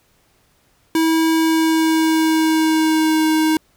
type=tone with pitch glide; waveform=square; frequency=323.4 to 314.4 Hz; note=E4 to D#4; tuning=-33 to +18 cents; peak=-14 dBFS; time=0.95-3.57 s; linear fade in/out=2 ms; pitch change=-49 cents; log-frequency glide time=1.32-3.26 s; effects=pink hiss -59 dBFS RMS until 3.76 s